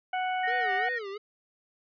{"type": "harmonic tone", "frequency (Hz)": 740, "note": "F#5", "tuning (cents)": 0, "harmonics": [1, 2, 3, 4], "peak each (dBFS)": [-28, -36, -38, -43], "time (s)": [0.13, 0.89], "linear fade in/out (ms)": 5}
{"type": "tone", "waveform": "sine", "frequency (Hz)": 1859, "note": "A#6", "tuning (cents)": -5, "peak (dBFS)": -29, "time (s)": [0.43, 0.99], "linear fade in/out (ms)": 10}
{"type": "tone with vibrato", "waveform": "square", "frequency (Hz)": 440, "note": "A4", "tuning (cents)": 0, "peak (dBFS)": -36, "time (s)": [0.47, 1.18], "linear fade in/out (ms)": 10, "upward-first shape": "sine", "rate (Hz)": 2.8, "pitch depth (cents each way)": 210}
{"effects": ["resampled to 11025 Hz"]}